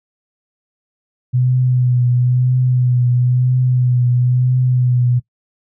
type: tone with vibrato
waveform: sine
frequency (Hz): 125.1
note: B2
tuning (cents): +23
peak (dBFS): -11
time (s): 1.33-5.2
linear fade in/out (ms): 20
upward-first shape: triangle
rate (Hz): 1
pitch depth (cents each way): 34
effects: noise-tail reverb RT60 0.1 s tail -19 dB re dry